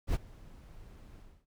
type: noise with ADSR envelope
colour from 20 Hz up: brown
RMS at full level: -27 dBFS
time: 0.07-1.46 s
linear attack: 73 ms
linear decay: 30 ms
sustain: -24 dB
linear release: 290 ms
effects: none